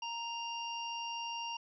harmonic tone, 932.3 Hz, A#5, in tune, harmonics 1 / 3 / 5 / 6, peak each -40 / -41 / -54 / -48 dBFS, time 0.02-1.57 s, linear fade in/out 5 ms, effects none

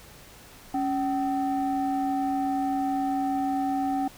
sine tone pair together, 277.2 / 764.4 Hz, C#4 / G5, 0 / -44 cents, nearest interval octave + tritone, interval 1756 cents, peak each -25 dBFS, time 0.74-4.08 s, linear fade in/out 5 ms, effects tanh soft clip ceiling -20 dBFS + pink hiss -49 dBFS RMS until 4.17 s

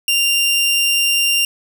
sawtooth tone, 2785 Hz, F7, 5 cents flat, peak -10 dBFS, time 0.08-1.45 s, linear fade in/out 2 ms, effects none

